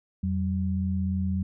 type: tone pair together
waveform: sine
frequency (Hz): 86.5 / 189.86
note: F2 / F#3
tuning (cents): -16 / +45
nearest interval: octave + major second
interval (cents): 1361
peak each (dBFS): -27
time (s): 0.23-1.43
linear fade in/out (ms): 5
effects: none